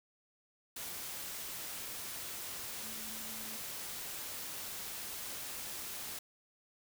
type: tone in noise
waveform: sine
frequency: 220 Hz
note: A3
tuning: in tune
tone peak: -53 dBFS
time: 2.83-3.57 s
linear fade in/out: 5 ms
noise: white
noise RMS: -43 dBFS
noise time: 0.76-6.19 s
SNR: -13 dB
effects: none